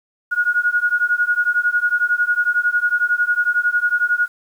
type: beating tone pair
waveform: sine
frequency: 1439 / 1450 Hz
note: F#6 / F#6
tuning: -49 / -35 cents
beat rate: 11 Hz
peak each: -18 dBFS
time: 0.31-4.28 s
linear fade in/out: 20 ms
effects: 8-bit